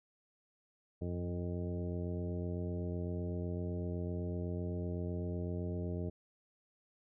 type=harmonic tone with a mistuned harmonic; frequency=87.9 Hz; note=F2; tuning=12 cents sharp; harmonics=1 / 2 / 3 / 4 / 5 / 6 / 7 / 9; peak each=-38 / -41 / -46 / -45 / -46 / -58 / -49 / -63 dBFS; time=1.01-6.1 s; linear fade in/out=10 ms; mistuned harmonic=1; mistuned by=+39 cents; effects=none